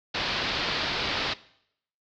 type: low-pass noise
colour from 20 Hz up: white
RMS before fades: -29 dBFS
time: 0.14-1.34 s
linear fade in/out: 10 ms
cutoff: 4700 Hz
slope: 48 dB/octave
effects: noise-tail reverb RT60 0.7 s tail -19 dB re dry